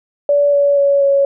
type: tone with pitch steps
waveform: sine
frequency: 575 / 568.7 / 562.5 / 556.4 Hz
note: D5 / C#5 / C#5 / C#5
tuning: -37 / +44 / +25 / +6 cents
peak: -9 dBFS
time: 0.29-1.25 s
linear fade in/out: 2 ms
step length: 240 ms
effects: none